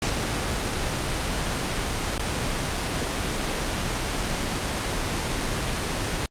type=noise with dropouts; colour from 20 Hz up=pink; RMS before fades=-26 dBFS; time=0.02-6.26 s; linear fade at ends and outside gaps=2 ms; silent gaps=2.18-2.194 s; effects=low-pass 8000 Hz 12 dB/octave + Opus 48 kbps